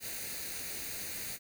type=noise with comb filter; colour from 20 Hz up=white; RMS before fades=-40 dBFS; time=0-1.39 s; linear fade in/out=50 ms; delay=0.46 ms; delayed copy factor=+0.6; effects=none